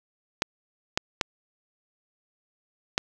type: clicks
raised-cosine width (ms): 0.2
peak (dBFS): -5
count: 4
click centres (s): 0.421 / 0.975 / 1.212 / 2.979
effects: none